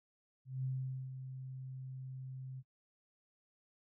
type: tone with ADSR envelope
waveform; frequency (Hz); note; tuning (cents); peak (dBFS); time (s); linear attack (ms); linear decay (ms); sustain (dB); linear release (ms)
sine; 130.81; C3; 0; -34; 0.45-2.63; 190; 460; -9; 43
effects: noise-tail reverb RT60 0.1 s tail -24 dB re dry